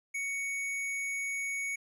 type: tone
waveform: square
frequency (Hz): 2229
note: C#7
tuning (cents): +9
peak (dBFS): -33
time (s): 0.14-1.76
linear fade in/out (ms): 10
effects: low-pass 12000 Hz 12 dB/octave